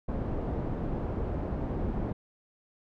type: low-pass noise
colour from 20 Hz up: pink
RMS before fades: -32 dBFS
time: 0.08-2.13 s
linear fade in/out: 10 ms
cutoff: 590 Hz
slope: 12 dB/octave
effects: none